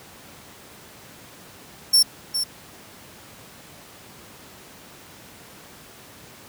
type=tone with echo; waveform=sawtooth; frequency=5430 Hz; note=F8; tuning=50 cents flat; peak=-10 dBFS; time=1.93-2.03 s; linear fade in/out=10 ms; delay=410 ms; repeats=1; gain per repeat=-9 dB; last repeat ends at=2.44 s; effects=pink hiss -45 dBFS RMS until 6.48 s + high-pass 100 Hz 12 dB/octave